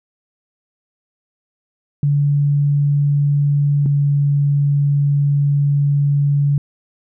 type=tone pair in turn; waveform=sine; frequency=143.8 / 142.89 Hz; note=D3 / D3; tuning=-36 / -47 cents; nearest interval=unison; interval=11 cents; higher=first; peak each=-12 dBFS; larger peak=neither; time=2.03-3.86 / 3.86-6.58 s; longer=second; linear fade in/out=2 ms; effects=none